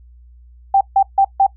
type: tone bursts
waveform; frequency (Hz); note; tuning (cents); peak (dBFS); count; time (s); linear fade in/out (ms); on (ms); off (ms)
sine; 784; G5; 0; -8; 4; 0.74-1.466; 5; 69; 150
effects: noise-tail reverb RT60 0.1 s tail -20 dB re dry + added 60 Hz sine -41 dBFS peak until 1.56 s